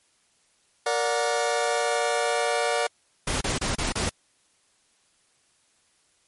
sawtooth chord, Bb augmented, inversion none, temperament just, 466.2 / 582.7 / 728.4 Hz, Bb4 / D5 / F#5, 0 / -14 / -27 cents, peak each -23 dBFS, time 0.86-2.87 s, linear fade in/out 5 ms
pink noise bursts, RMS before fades -26 dBFS, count 5, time 3.27-4.094 s, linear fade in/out 5 ms, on 140 ms, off 31 ms
effects white hiss -65 dBFS RMS until 6.27 s + MP3 48 kbps

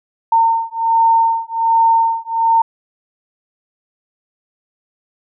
sine beating tone pair, 910 / 911.3 Hz, A#5 / A#5, -42 / -39 cents, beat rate 1.3 Hz, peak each -14 dBFS, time 0.32-2.62 s, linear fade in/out 5 ms, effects none

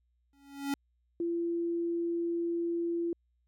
square tone with exponential growth, 279.4 Hz, C#4, 14 cents sharp, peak -28 dBFS, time 0.33-0.74 s, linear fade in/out 2 ms, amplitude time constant 89 ms
sine tone, 340 Hz, F4, 46 cents flat, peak -29 dBFS, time 1.2-3.13 s, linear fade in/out 2 ms
effects added 60 Hz sine -70 dBFS peak until 3.47 s

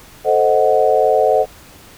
sine chord, A diminished seventh, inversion none, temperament equal, 440 / 523.3 / 622.3 / 740 Hz, A4 / C5 / Eb5 / Gb5, 0 / 0 / 0 / 0 cents, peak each -16 dBFS, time 0.24-1.46 s, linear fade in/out 50 ms, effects pink hiss -42 dBFS RMS until 1.97 s

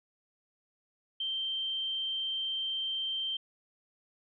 sine tone, 3136 Hz, G7, in tune, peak -31 dBFS, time 1.2-3.37 s, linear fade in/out 5 ms, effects none

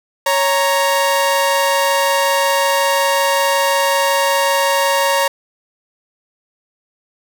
sawtooth tone pair together, 554.3 / 932.3 Hz, C#5 / A#5, 0 / 0 cents, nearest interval major sixth, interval 900 cents, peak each -12 dBFS, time 0.26-5.28 s, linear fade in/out 5 ms, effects none

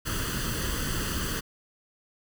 pink noise with comb filter, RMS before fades -30 dBFS, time 0.05-1.41 s, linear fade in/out 20 ms, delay 0.65 ms, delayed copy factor +0.75, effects none

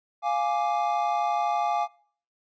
triangle chord, D diminished, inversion first, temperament equal, 698.5 / 830.6 / 1174.7 Hz, F5 / Ab5 / D6, 0 / 0 / 0 cents, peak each -25 / -24 / -29 dBFS, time 0.22-1.88 s, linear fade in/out 50 ms, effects noise-tail reverb RT60 0.5 s tail -22 dB re dry + resampled to 16000 Hz

